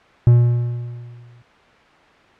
triangle tone with exponential decay, 120 Hz, B2, 49 cents flat, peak -4 dBFS, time 0.27-1.42 s, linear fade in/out 0 ms, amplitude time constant 250 ms, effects white hiss -49 dBFS RMS until 2.39 s + low-pass 2000 Hz 12 dB/octave

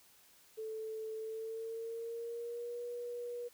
sine tone with pitch glide, 439.3 to 481.8 Hz, A4 to B4, -3 to -43 cents, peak -39 dBFS, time 0.57-3.49 s, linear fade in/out 20 ms, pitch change +160 cents, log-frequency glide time 1.18-2.85 s, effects white hiss -64 dBFS RMS until 3.53 s

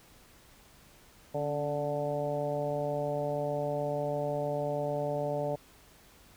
harmonic tone with a mistuned harmonic, 146.4 Hz, D3, 5 cents flat, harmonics 1 / 2 / 3 / 4 / 5 / 6, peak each -37 / -41 / -37 / -32 / -39 / -43 dBFS, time 1.34-5.56 s, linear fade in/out 10 ms, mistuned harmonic 2, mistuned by -56 cents, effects pink hiss -58 dBFS RMS until 6.36 s

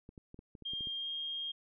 clicks, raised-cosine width 3 ms, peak -37 dBFS, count 9, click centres 0.091 / 0.178 / 0.344 / 0.391 / 0.552 / 0.623 / 0.735 / 0.808 / 0.872 s
sine tone with pitch glide, 3209 to 3229 Hz, G7 to G#7, +40 to -49 cents, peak -36 dBFS, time 0.65-1.52 s, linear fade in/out 10 ms, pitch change +11 cents, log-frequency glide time 0.99-1.07 s
effects none

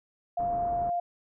sine tone, 698.5 Hz, F5, in tune, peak -26 dBFS, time 0.37-1 s, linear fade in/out 5 ms
pink low-pass noise, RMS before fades -41 dBFS, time 0.39-0.9 s, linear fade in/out 5 ms, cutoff 1100 Hz, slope 24 dB/octave
effects none

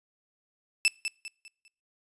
sawtooth tone with echo, 2637 Hz, E7, in tune, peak -16 dBFS, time 0.85-0.88 s, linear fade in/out 0 ms, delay 200 ms, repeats 4, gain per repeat -9 dB, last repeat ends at 1.68 s, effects noise-tail reverb RT60 0.5 s tail -26 dB re dry + resampled to 24000 Hz

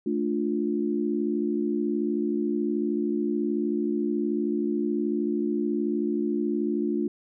sine chord, D minor, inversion second, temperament just, 220.2 / 293.7 / 352.4 Hz, A3 / D4 / F4, +2 / 0 / +16 cents, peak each -28 dBFS, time 0.06-7.08 s, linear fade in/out 5 ms, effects none

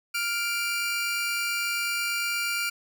sawtooth tone pair together, 1399.7 / 2349 Hz, F6 / D7, +3 / 0 cents, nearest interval major sixth, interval 897 cents, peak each -26 / -25 dBFS, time 0.14-2.7 s, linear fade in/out 10 ms, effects none

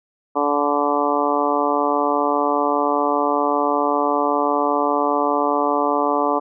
harmonic tone, 145.1 Hz, D3, 21 cents flat, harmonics 2 / 3 / 4 / 5 / 6 / 7 / 8, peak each -24 / -24 / -24 / -24 / -24 / -24 / -24 dBFS, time 0.35-6.4 s, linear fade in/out 20 ms, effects none

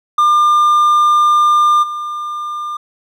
triangle tone with level steps, 1200 Hz, D6, 37 cents sharp, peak -6 / -18 dBFS, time 0.18-2.77 s, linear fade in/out 5 ms, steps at 1.82 s, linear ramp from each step 20 ms, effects none

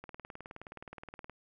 click train, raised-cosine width 0.5 ms, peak -30 dBFS, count 25, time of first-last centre 0.04-1.297 s, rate 19.1 Hz, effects none

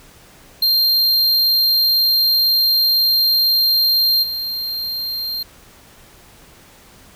square tone with level steps, 4186 Hz, C8, in tune, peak -13 / -22 dBFS, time 0.62-5.43 s, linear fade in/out 5 ms, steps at 4.22 s, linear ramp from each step 20 ms, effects pink hiss -46 dBFS RMS until 7.15 s

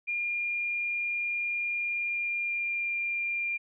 sine tone with pitch glide, 2410 to 2392 Hz, D7 to D7, +44 to +31 cents, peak -28 dBFS, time 0.07-3.58 s, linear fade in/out 20 ms, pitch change -13 cents, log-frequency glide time 1.78-2.92 s, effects none

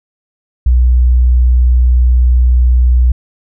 sine tone, 61.6 Hz, B1, 4 cents flat, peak -5 dBFS, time 0.66-3.12 s, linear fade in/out 5 ms, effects none

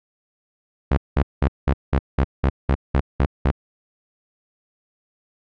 sawtooth tone bursts, 68 Hz, C#2, 33 cents flat, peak -11 dBFS, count 11, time 0.91-3.514 s, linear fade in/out 5 ms, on 64 ms, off 190 ms, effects low-pass 2000 Hz 12 dB/octave

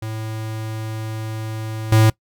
square tone with level steps, 110 Hz, A2, in tune, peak -26 / -11 dBFS, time 0.02-2.1 s, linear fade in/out 5 ms, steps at 1.92 s, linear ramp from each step 2 ms, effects noise-tail reverb RT60 0.1 s tail -22 dB re dry

